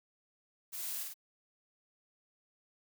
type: noise with echo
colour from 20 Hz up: blue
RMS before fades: -42 dBFS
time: 0.72-1.04 s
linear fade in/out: 20 ms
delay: 51 ms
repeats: 2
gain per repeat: -2 dB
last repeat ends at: 1.142 s
effects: none